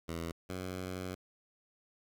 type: tone pair in turn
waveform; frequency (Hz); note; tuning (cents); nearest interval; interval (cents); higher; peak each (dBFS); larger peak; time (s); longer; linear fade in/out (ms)
10% pulse; 83.3 / 92.19; E2 / F#2; +19 / -6; major second; 175; second; -29 / -30; first; 0.08-0.32 / 0.49-1.15; second; 10
effects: 11-bit